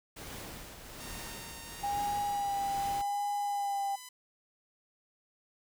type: noise with tremolo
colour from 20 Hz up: pink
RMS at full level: -43 dBFS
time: 0.16-3.02 s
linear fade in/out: 10 ms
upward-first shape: triangle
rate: 1.2 Hz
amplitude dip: 55%
type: tone with pitch glide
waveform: 5% pulse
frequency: 920 to 1003.3 Hz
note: A#5 to B5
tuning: -23 to +27 cents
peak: -34 dBFS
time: 1-4.09 s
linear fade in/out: 5 ms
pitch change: +150 cents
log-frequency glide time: 1.64-2.84 s
type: tone with vibrato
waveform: sine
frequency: 807 Hz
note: G#5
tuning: 50 cents flat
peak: -30 dBFS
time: 1.83-3.96 s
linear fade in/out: 10 ms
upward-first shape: sine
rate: 0.84 Hz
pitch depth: 24 cents each way
effects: none